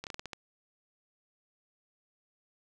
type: slowing click train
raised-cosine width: 0.2 ms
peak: -22 dBFS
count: 7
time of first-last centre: 0.04-0.332 s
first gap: 28 ms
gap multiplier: 1.22
effects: none